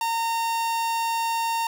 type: tone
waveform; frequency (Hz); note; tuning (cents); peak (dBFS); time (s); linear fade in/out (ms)
45% pulse; 917; A#5; -29; -23; 0.01-1.67; 2
effects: none